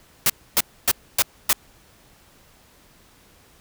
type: noise bursts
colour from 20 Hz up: white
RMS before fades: -17 dBFS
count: 5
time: 0.26-1.53 s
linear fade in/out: 2 ms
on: 38 ms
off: 270 ms
effects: pink hiss -54 dBFS RMS until 3.6 s